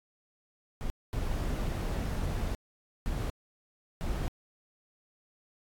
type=noise bursts at uneven times; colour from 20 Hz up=brown; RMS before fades=-32 dBFS; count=4; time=0.81-0.9 / 1.13-2.55 / 3.06-3.3 / 4.01-4.28 s; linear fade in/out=0 ms; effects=AAC 64 kbps